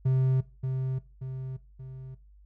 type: tone with echo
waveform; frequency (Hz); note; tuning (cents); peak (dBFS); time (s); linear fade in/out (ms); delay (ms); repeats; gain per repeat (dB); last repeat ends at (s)
triangle; 130.81; C3; 0; -19; 0.05-0.41; 10; 580; 3; -6; 2.15
effects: noise-tail reverb RT60 0.3 s tail -19 dB re dry + added 50 Hz sine -52 dBFS peak until 2.45 s

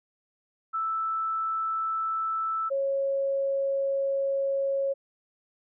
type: tone pair in turn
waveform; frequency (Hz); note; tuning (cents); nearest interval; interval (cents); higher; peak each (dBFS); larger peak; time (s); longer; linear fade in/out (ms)
sine; 1318.5 / 548.5; E6 / C#5; 0 / -18; octave + minor third; 1518; first; -26 / -24; second; 0.73-2.7 / 2.7-4.94; second; 20
effects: none

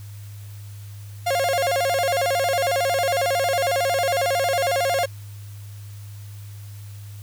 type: tone with vibrato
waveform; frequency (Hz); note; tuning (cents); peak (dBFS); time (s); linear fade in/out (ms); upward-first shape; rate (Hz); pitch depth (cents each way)
45% pulse; 618; D#5; -12; -19; 1.26-5.06; 10; square; 11; 220
effects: added 102 Hz sine -35 dBFS peak until 7.22 s + white hiss -50 dBFS RMS until 7.22 s

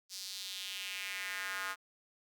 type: tone with high-pass filter sweep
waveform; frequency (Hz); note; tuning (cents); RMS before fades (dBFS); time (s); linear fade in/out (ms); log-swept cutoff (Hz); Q
square; 95.7; G2; -41; -41; 0.09-1.76; 50; 5100 to 1300; 2.6
effects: none

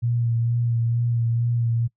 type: tone with vibrato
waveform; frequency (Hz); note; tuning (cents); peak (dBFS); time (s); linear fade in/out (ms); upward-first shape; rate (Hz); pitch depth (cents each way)
sine; 117.6; A#2; +16; -19; 0.02-1.88; 20; sine; 2.2; 25
effects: noise-tail reverb RT60 0.1 s tail -22 dB re dry

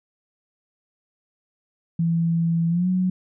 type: tone with pitch glide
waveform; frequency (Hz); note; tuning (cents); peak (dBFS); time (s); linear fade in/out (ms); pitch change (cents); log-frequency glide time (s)
sine; 166.8 to 184.01; E3 to F#3; +21 to -9; -18; 1.99-3.1; 5; +170; 2.69-2.88
effects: none

